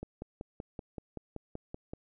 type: click train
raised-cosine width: 2 ms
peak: -26 dBFS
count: 11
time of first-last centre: 0.03-1.935 s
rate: 5.25 Hz
effects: none